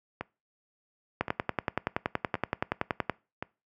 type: two click trains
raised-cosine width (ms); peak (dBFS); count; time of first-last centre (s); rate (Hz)
0.5; -18 / -11; 4 / 21; 0.21-3.425 / 1.21-3.097; 0.933 / 10.6
effects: noise-tail reverb RT60 0.3 s tail -23 dB re dry + high-pass 80 Hz 12 dB/octave